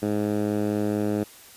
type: tone with band-pass filter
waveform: 10% pulse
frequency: 104.4 Hz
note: G#2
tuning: 10 cents sharp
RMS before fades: -25 dBFS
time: 0.02-1.24 s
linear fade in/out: 10 ms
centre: 280 Hz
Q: 0.85
effects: white hiss -48 dBFS RMS until 1.56 s + resampled to 32000 Hz